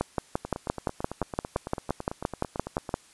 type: two click trains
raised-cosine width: 1 ms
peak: -11 / -19 dBFS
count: 18 / 23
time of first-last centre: 0.01-2.941 / 0.45-2.892 s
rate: 5.8 / 9.01 Hz
effects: white hiss -56 dBFS RMS until 3.13 s + resampled to 24000 Hz